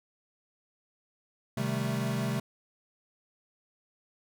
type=chord; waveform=square; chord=A half-diminished seventh; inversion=first; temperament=equal; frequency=130.81 / 155.56 / 196 / 220 Hz; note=C3 / Eb3 / G3 / A3; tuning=0 / 0 / 0 / 0 cents; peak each=-33 / -38 / -36 / -35 dBFS; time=1.57-2.4 s; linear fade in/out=5 ms; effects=none